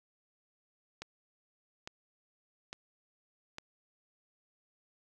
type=click train; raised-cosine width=0.2 ms; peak=-24 dBFS; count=4; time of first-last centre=1.02-3.584 s; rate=1.17 Hz; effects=none